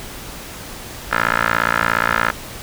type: tone with band-pass filter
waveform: 15% pulse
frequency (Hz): 57.1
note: A#1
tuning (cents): -35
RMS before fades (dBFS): -18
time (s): 1.11-2.31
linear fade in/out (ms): 10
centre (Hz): 1500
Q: 3.5
effects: pink hiss -33 dBFS RMS until 2.62 s